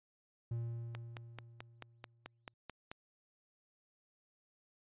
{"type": "tone with exponential decay", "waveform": "triangle", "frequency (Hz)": 116.9, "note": "A#2", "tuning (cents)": 5, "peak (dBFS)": -33, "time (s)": [0.51, 2.54], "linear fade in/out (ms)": 5, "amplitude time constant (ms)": 440}
{"type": "click train", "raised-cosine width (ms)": 0.3, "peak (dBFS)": -29, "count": 10, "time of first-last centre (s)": [0.95, 2.915], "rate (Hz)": 4.58}
{"effects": ["resampled to 8000 Hz"]}